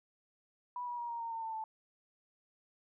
sine tone with pitch steps, 981 / 965.8 / 950.9 / 936.2 / 921.7 / 907.4 / 893.4 / 879.5 Hz, B5 / B5 / A#5 / A#5 / A#5 / A#5 / A5 / A5, -12 / -39 / +34 / +7 / -20 / -47 / +26 / -1 cents, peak -37 dBFS, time 0.76-1.64 s, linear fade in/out 2 ms, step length 110 ms, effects none

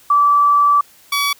sine / 15% pulse tone pair in turn, 1158 / 1138.1 Hz, D6 / C#6, -25 / +45 cents, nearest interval unison, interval 30 cents, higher first, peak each -9 dBFS, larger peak neither, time 0.1-0.81 / 1.12-1.33 s, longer first, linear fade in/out 5 ms, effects white hiss -48 dBFS RMS until 1.39 s

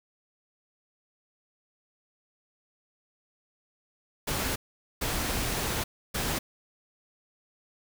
pink noise bursts at uneven times, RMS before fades -30 dBFS, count 3, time 4.27-4.56 / 5.01-5.84 / 6.14-6.39 s, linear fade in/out 10 ms, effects none

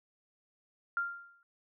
sine tone with exponential decay, 1393 Hz, F6, 5 cents flat, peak -27 dBFS, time 0.97-1.43 s, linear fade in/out 1 ms, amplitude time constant 99 ms, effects none

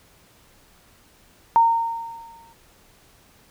sine tone with exponential decay, 920 Hz, A#5, 23 cents flat, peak -10 dBFS, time 1.56-2.53 s, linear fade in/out 0 ms, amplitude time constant 210 ms, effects pink hiss -55 dBFS RMS until 3.5 s

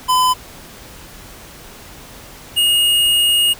square tone pair in turn, 1011 / 2860 Hz, B5 / F7, +40 / +41 cents, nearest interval octave + tritone, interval 1801 cents, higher second, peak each -12 dBFS, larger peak neither, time 0.08-0.34 / 2.56-3.54 s, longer second, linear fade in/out 20 ms, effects pink hiss -38 dBFS RMS until 3.59 s

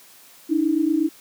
sine tone pair together, 293.3 / 321.7 Hz, D4 / E4, -2 / -42 cents, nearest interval major second, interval 160 cents, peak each -21 / -19 dBFS, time 0.49-1.09 s, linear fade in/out 20 ms, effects white hiss -49 dBFS RMS until 1.2 s + high-pass 150 Hz 12 dB/octave

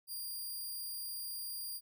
5% pulse tone, 4791 Hz, D8, 34 cents sharp, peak -33 dBFS, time 0.07-1.81 s, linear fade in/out 50 ms, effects none

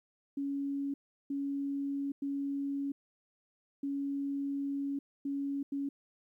sine tone bursts at uneven times, 279.4 Hz, C#4, 14 cents sharp, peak -32 dBFS, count 6, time 0.37-0.94 / 1.3-2.12 / 2.22-2.92 / 3.83-4.99 / 5.25-5.63 / 5.72-5.89 s, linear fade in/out 5 ms, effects 12-bit

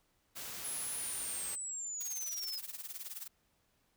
white noise, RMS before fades -44 dBFS, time 0.35-1.56 s, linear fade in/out 20 ms
sine linear sweep, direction down, 10830 to 5020 Hz, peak -38 dBFS, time 0.64-2.59 s, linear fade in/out 10 ms
blue noise with tremolo, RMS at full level -41 dBFS, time 2-3.28 s, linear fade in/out 10 ms, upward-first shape triangle, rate 19 Hz, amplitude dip 90%
effects pink hiss -75 dBFS RMS until 3.96 s

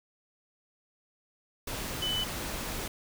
sine tone in noise, 3000 Hz, F#7, 23 cents sharp, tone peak -29 dBFS, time 2.02-2.24 s, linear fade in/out 5 ms, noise pink, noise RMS -36 dBFS, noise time 1.67-2.88 s, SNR +4 dB, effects none

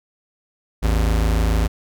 square tone pair together, 54.24 / 81.5 Hz, A1 / E2, -24 / -19 cents, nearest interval perfect fifth, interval 705 cents, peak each -17 / -24 dBFS, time 0.82-1.68 s, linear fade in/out 20 ms, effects none

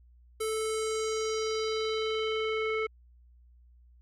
square tone with low-pass filter sweep, 438.3 Hz, A4, 7 cents flat, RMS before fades -31 dBFS, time 0.4-2.87 s, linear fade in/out 10 ms, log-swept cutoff 11000 to 2100 Hz, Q 2.8, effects added 60 Hz sine -55 dBFS peak until 4.01 s

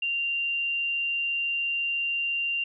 sine tone, 2777 Hz, F7, 10 cents flat, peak -25 dBFS, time 0.02-2.64 s, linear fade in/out 5 ms, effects none

